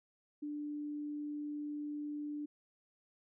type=tone; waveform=sine; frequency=295.3 Hz; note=D4; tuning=10 cents sharp; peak=-38 dBFS; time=0.42-2.46 s; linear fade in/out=10 ms; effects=none